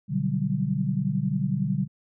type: chord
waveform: sine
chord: G major seventh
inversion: first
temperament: equal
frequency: 123.47 / 146.83 / 185 / 196 Hz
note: B2 / D3 / F#3 / G3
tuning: 0 / 0 / 0 / 0 cents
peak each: -31 / -27 / -29 / -28 dBFS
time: 0.08-1.88 s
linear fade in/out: 50 ms
effects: none